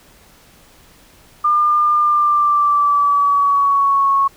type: tone with pitch glide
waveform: sine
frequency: 1202 to 1102.2 Hz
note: D6 to C#6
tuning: +40 to -10 cents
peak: -11 dBFS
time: 1.44-4.28 s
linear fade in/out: 10 ms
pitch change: -150 cents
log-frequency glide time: 1.99-4.11 s
effects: pink hiss -48 dBFS RMS until 4.36 s